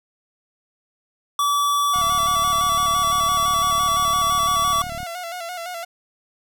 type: tone with pitch glide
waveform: square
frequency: 1150 to 1142.7 Hz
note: D6 to D6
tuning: -37 to -48 cents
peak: -18 dBFS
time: 1.39-4.82 s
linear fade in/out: 2 ms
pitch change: -11 cents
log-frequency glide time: 2.15-3.32 s
type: tone with vibrato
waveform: sawtooth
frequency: 698.5 Hz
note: F5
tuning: in tune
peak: -25 dBFS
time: 1.93-5.85 s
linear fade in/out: 10 ms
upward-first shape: square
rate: 5.9 Hz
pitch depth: 59 cents each way
type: click train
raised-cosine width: 5 ms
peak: -24 dBFS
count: 114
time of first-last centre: 1.96-5.031 s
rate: 36.8 Hz
effects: none